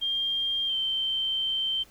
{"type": "tone with pitch glide", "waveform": "sine", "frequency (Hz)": [3199, 3117], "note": ["G7", "G7"], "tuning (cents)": [34, -11], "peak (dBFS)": -25, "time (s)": [0.01, 1.84], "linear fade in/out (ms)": 20, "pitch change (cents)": -45, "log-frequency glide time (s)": [0.66, 0.75], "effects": ["added 50 Hz sine -60 dBFS peak until 1.9 s", "pink hiss -56 dBFS RMS until 1.9 s"]}